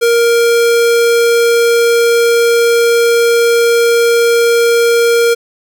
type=tone; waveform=square; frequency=468.1 Hz; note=A#4; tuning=7 cents sharp; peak=-8 dBFS; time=0.01-5.35 s; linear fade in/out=20 ms; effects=none